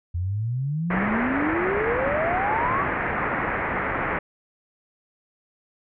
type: exponential sweep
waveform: sine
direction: up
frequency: 83.5 to 1174.7 Hz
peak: -23 dBFS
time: 0.14-2.84 s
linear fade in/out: 10 ms
type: low-pass noise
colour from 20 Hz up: white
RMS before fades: -26 dBFS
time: 0.9-4.19 s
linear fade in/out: 5 ms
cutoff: 2100 Hz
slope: 48 dB/octave
effects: none